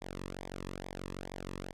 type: tone with flanger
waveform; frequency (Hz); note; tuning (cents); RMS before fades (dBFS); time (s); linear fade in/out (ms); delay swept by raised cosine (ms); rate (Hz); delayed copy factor
sawtooth; 46.25; F#1; 0; -43; 0.01-1.73; 10; 0.7 to 1.37; 2.3; -0.9
effects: low-pass 10000 Hz 12 dB/octave